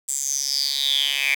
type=tone with high-pass filter sweep; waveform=10% pulse; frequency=138.59 Hz; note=C#3; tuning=in tune; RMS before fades=-23 dBFS; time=0.08-1.35 s; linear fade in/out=10 ms; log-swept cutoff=7900 to 2300 Hz; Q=9; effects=8-bit